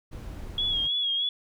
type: noise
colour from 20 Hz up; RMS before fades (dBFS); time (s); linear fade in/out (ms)
brown; -38; 0.11-0.88; 20
type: tone with vibrato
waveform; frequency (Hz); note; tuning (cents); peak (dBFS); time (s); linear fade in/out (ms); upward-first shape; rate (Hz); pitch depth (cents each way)
sine; 3322; G#7; 0; -24; 0.58-1.29; 2; sine; 3.2; 51
effects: none